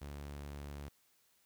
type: tone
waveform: sawtooth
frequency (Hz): 71.8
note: D2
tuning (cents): -39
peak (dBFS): -40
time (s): 0.01-0.89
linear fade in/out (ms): 10
effects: white hiss -72 dBFS RMS until 1.45 s